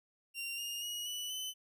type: tone with pitch steps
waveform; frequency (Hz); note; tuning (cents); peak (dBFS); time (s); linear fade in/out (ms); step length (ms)
sawtooth; 2768 / 2831 / 2896 / 2962 / 3029; F7 / F7 / F#7 / F#7 / F#7; -16 / +23 / -38 / +1 / +40; -35; 0.34-1.54; 50; 240
effects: none